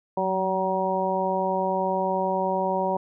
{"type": "harmonic tone with a mistuned harmonic", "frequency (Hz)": 189.3, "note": "F#3", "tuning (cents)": 40, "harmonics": [1, 2, 3, 4, 5], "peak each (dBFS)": [-31, -30, -27, -29, -27], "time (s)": [0.17, 2.97], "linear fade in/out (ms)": 5, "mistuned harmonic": 1, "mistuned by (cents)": -32, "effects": []}